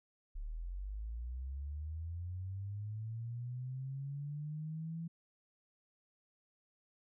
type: linear sweep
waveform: sine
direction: up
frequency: 34.65 to 167.5 Hz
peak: -39 dBFS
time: 0.35-5.08 s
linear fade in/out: 10 ms
effects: none